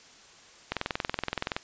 click train, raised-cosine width 0.3 ms, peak -12 dBFS, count 19, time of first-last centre 0.72-1.565 s, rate 21.3 Hz, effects white hiss -53 dBFS RMS until 1.63 s + resampled to 16000 Hz

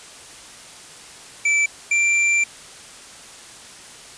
square tone pair in turn, 2322 / 2357 Hz, D7 / D7, -20 / +6 cents, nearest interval unison, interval 26 cents, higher second, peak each -16 dBFS, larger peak neither, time 1.45-1.66 / 1.91-2.44 s, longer second, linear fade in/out 5 ms, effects white hiss -41 dBFS RMS until 4.17 s + resampled to 22050 Hz

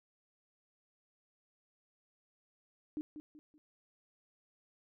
sine tone with echo, 302.3 Hz, D#4, 50 cents flat, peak -35 dBFS, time 2.97-3.01 s, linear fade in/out 0 ms, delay 190 ms, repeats 3, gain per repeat -9 dB, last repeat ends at 3.58 s, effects none

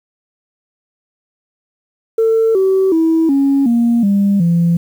sine tone with pitch steps, 448.9 / 381.9 / 324.8 / 276.3 / 235.1 / 199.96 / 170.1 Hz, A4 / G4 / E4 / C#4 / A#3 / G3 / F3, +35 / -45 / -26 / -6 / +15 / +35 / -45 cents, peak -8 dBFS, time 2.18-4.77 s, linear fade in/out 5 ms, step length 370 ms, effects tanh soft clip ceiling -6 dBFS + 7-bit

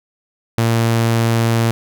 sawtooth tone, 115 Hz, A#2, 23 cents flat, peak -9 dBFS, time 0.58-1.71 s, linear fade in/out 0 ms, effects none

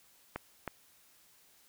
clicks, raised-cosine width 0.5 ms, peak -21 dBFS, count 2, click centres 0.36 / 0.677 s, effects white hiss -64 dBFS RMS until 1.68 s

